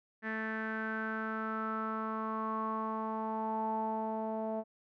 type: tone with low-pass filter sweep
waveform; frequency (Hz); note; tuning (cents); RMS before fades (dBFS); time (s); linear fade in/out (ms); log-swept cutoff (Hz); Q
sawtooth; 220; A3; 0; -36; 0.22-4.64; 50; 1800 to 730; 8
effects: none